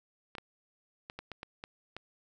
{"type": "clicks", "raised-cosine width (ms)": 0.3, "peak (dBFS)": -25, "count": 8, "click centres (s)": [0.352, 0.383, 1.099, 1.19, 1.317, 1.431, 1.639, 1.966], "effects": []}